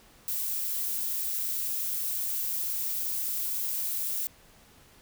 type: noise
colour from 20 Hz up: violet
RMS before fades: -31 dBFS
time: 0.28-4.27 s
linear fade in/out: 0 ms
effects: pink hiss -57 dBFS RMS until 5.01 s